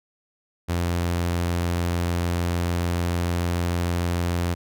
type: tone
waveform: sawtooth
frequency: 86.7 Hz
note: F2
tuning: 12 cents flat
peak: -18 dBFS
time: 0.68-4.55 s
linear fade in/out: 20 ms
effects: none